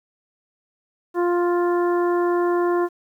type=harmonic tone; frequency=350.2 Hz; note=F4; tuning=5 cents sharp; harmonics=1 / 2 / 3 / 4 / 5; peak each=-18 / -28 / -27 / -34 / -37 dBFS; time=1.14-2.89 s; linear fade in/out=50 ms; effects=9-bit